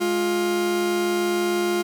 40% pulse tone pair together, 209.2 / 351.8 Hz, G#3 / F4, +13 / +13 cents, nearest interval major sixth, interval 900 cents, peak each -28 / -20 dBFS, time 0-1.83 s, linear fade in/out 20 ms, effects none

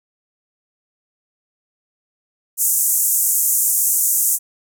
white band-pass noise, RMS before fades -17 dBFS, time 2.57-4.39 s, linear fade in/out 50 ms, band 6600 to 15000 Hz, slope 48 dB/octave, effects none

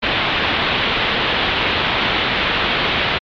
white low-pass noise, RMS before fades -18 dBFS, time 0.02-3.19 s, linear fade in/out 20 ms, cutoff 3700 Hz, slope 48 dB/octave, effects MP3 64 kbps

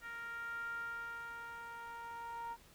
10% pulse tone with band-pass filter sweep, 466.2 Hz, A#4, in tune, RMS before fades -45 dBFS, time 0.01-2.57 s, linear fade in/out 50 ms, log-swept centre 1600 to 970 Hz, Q 7.2, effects pink hiss -63 dBFS RMS until 2.74 s

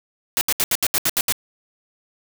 white noise bursts, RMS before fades -19 dBFS, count 9, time 0.37-1.323 s, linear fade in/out 0 ms, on 41 ms, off 73 ms, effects none

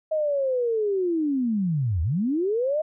sine linear two-way sweep, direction down then up, 635 to 74.4 to 635 Hz, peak -21 dBFS, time 0.11-2.82 s, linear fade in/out 10 ms, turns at 2.02 s, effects none

